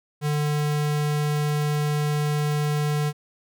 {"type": "tone", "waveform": "square", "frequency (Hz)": 148.7, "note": "D3", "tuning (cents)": 22, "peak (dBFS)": -22, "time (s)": [0.21, 3.13], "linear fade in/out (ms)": 50, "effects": []}